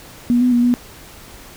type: tone with pitch steps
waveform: sine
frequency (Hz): 241.4 / 249.3 / 240.3 / 244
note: B3 / B3 / B3 / B3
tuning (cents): -39 / +16 / -47 / -21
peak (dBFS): -11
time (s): 0.3-0.74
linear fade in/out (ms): 0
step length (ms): 110
effects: pink hiss -40 dBFS RMS until 1.56 s